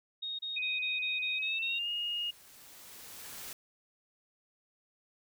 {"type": "tone bursts", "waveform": "sine", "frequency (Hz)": 3729, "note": "A#7", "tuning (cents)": 0, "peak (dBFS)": -35, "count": 8, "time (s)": [0.22, 1.79], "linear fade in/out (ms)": 10, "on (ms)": 170, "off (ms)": 30}
{"type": "noise with exponential growth", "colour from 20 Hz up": "white", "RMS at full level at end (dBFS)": -43, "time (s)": [0.35, 3.53], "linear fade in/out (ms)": 2, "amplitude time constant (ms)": 690}
{"type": "tone with pitch glide", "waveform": "sine", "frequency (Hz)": [2502, 2857], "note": ["D#7", "F7"], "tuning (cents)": [9, 39], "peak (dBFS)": -32, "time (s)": [0.56, 2.31], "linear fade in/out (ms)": 10, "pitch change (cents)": 230, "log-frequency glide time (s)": [1.34, 1.89]}
{"effects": []}